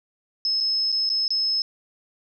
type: tone with dropouts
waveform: sine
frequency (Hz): 5190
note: E8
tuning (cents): -28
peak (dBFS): -20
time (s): 0.45-1.62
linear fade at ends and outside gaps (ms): 1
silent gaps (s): 0.604-0.608 / 0.919-0.925 / 1.092-1.1 / 1.28-1.305
effects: none